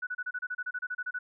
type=tone bursts; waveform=sine; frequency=1480 Hz; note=F#6; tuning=in tune; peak=-31 dBFS; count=15; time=0.02-1.19 s; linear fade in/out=10 ms; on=50 ms; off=30 ms; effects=none